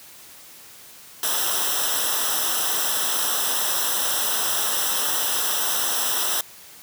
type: noise with comb filter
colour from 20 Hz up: white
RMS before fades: -23 dBFS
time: 1.23-6.41 s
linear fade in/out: 2 ms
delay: 0.44 ms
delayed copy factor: -0.9
effects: white hiss -45 dBFS RMS until 6.82 s + high-pass 60 Hz 12 dB/octave